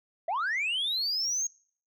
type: linear sweep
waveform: sine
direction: up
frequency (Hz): 622.3 to 6600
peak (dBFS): -25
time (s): 0.28-1.47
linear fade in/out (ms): 5
effects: noise-tail reverb RT60 0.5 s tail -26 dB re dry + tanh soft clip ceiling -25 dBFS